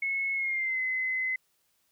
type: tone with pitch glide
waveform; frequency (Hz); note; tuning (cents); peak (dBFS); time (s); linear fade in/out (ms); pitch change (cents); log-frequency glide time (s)
sine; 2187 to 2041; C#7 to C7; -24 to -44; -27; 0.02-1.36; 5; -120; 0.34-0.8
effects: white hiss -72 dBFS RMS until 1.91 s